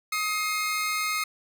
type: tone pair together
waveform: sawtooth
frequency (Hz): 1260.8 / 2126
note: D#6 / C7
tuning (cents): +23 / +27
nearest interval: major sixth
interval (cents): 904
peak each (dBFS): -25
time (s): 0.12-1.24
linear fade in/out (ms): 5
effects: none